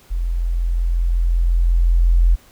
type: tone with level ramp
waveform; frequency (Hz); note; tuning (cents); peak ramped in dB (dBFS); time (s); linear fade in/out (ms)
sine; 42.76; F1; -36; -18 to -9; 0.1-2.36; 20
effects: pink hiss -50 dBFS RMS until 2.51 s